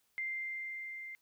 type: tone with level ramp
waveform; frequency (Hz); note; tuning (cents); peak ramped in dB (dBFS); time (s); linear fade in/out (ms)
sine; 2093; C7; 0; -34 to -43; 0.18-1.15; 0
effects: white hiss -75 dBFS RMS until 1.21 s